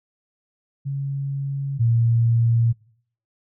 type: tone pair in turn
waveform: sine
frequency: 138.59 / 116.18 Hz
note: C#3 / A#2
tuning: 0 / -5 cents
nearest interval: minor third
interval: 305 cents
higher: first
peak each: -23 / -15 dBFS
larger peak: second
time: 0.85-1.79 / 1.79-2.73 s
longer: neither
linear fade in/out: 20 ms
effects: noise-tail reverb RT60 0.6 s tail -24 dB re dry